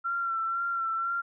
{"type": "tone with vibrato", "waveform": "sine", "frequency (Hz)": 1360, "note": "F6", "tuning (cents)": -46, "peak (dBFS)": -27, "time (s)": [0.04, 1.22], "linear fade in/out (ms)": 20, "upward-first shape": "sine", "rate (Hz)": 2, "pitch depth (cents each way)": 31, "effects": []}